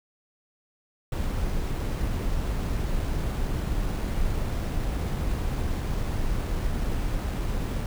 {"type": "noise with sample-and-hold", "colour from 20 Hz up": "brown", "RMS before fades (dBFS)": -27, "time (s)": [1.12, 7.86], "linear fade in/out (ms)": 2, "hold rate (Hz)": 11025, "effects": []}